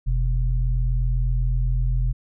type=tone pair together; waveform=sine; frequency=43.98 / 124.4 Hz; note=F1 / B2; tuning=+13 / +13 cents; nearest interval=octave + tritone; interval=1800 cents; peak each=-19 / -25 dBFS; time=0.06-2.13 s; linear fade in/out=20 ms; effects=none